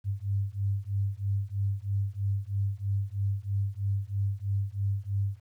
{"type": "beating tone pair", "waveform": "sine", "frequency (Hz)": [98, 101.1], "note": ["G2", "G#2"], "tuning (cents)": [0, -46], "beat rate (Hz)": 3.1, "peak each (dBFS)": -30, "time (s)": [0.04, 5.4], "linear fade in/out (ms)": 50, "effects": ["11-bit"]}